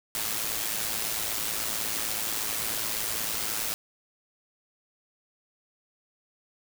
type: noise with amplitude modulation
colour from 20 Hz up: white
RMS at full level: -28 dBFS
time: 0.15-3.74 s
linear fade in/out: 0 ms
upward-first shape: sine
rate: 109 Hz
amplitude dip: 55%
effects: none